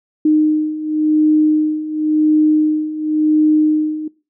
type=beating tone pair; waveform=sine; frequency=306.6 / 307.53 Hz; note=D#4 / D#4; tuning=-25 / -20 cents; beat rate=0.93 Hz; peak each=-17 / -13 dBFS; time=0.25-4.08 s; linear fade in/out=5 ms; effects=noise-tail reverb RT60 0.3 s tail -21 dB re dry